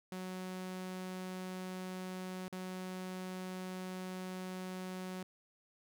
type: tone with dropouts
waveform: sawtooth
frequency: 185 Hz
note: F#3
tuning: in tune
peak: -37 dBFS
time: 0.12-5.23 s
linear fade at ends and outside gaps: 2 ms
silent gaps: 2.481-2.526 s
effects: none